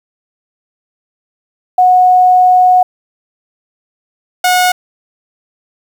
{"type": "tone pair in turn", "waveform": ["sine", "sawtooth"], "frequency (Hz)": [732, 727.4], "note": ["F#5", "F#5"], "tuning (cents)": [-19, -30], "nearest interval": "unison", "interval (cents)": 11, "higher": "first", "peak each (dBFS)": -4, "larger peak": "neither", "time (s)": [[1.78, 2.83], [4.44, 4.72]], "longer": "first", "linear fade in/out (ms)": 5, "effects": ["7-bit"]}